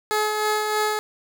15% pulse tone with tremolo, 425.8 Hz, G#4, 43 cents sharp, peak -13 dBFS, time 0.11-0.99 s, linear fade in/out 0 ms, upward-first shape sine, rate 3.2 Hz, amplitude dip 35%, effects none

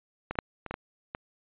clicks, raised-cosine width 0.5 ms, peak -17 / -28 / -8 / -23 / -18 / -19 / -19 dBFS, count 7, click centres 0.31 / 0.355 / 0.388 / 0.663 / 0.71 / 0.741 / 1.149 s, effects resampled to 8000 Hz

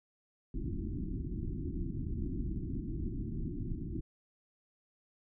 pink low-pass noise, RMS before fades -37 dBFS, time 0.54-4.01 s, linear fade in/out 5 ms, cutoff 360 Hz, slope 96 dB/octave, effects none

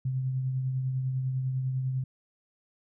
sine tone with tremolo, 130.4 Hz, C3, 5 cents flat, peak -25 dBFS, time 0.05-2.04 s, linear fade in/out 5 ms, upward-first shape triangle, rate 10 Hz, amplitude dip 40%, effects none

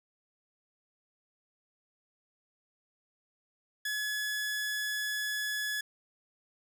sawtooth tone, 1700 Hz, G#6, 40 cents sharp, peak -28 dBFS, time 3.85-5.81 s, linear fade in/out 5 ms, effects none

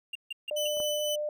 triangle tone bursts, 2794 Hz, F7, in tune, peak -31 dBFS, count 4, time 0.13-0.676 s, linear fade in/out 5 ms, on 24 ms, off 150 ms
sine tone, 599 Hz, D5, 34 cents sharp, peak -29 dBFS, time 0.51-1.29 s, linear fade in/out 2 ms
sawtooth tone with tremolo, 3002 Hz, F#7, 24 cents sharp, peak -27 dBFS, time 0.56-1.16 s, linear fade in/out 10 ms, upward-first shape triangle, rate 4 Hz, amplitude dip 35%
clicks, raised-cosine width 1 ms, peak -36 / -27 dBFS, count 2, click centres 0.771 / 0.802 s
effects none

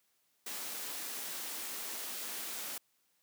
white high-pass noise, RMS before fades -41 dBFS, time 0.46-2.78 s, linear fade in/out 5 ms, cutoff 200 Hz, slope 24 dB/octave, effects white hiss -75 dBFS RMS until 3.22 s + high-pass 100 Hz 12 dB/octave

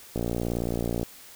click train, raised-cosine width 2 ms, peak -15 dBFS, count 52, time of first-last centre 0.16-1.03 s, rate 58.6 Hz, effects white hiss -48 dBFS RMS until 1.35 s

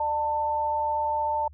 sine tone pair together, 599 / 891.8 Hz, D5 / A5, +34 / +23 cents, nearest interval perfect fifth, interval 689 cents, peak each -31 / -24 dBFS, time 0-1.48 s, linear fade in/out 5 ms, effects added 74 Hz sine -46 dBFS peak until 1.53 s

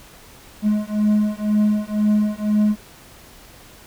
triangle beating tone pair, 209.8 / 211.8 Hz, G#3 / G#3, +18 / +34 cents, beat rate 2 Hz, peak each -17 dBFS, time 0.62-2.76 s, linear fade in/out 50 ms, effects pink hiss -45 dBFS RMS until 3.86 s

